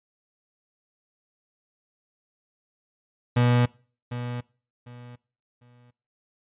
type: tone with echo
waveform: 35% pulse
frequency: 121.7 Hz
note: B2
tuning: 25 cents flat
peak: -16 dBFS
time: 3.36-3.66 s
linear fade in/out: 10 ms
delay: 750 ms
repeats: 3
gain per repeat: -12 dB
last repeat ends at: 5.91 s
effects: noise-tail reverb RT60 0.4 s tail -23 dB re dry + resampled to 8000 Hz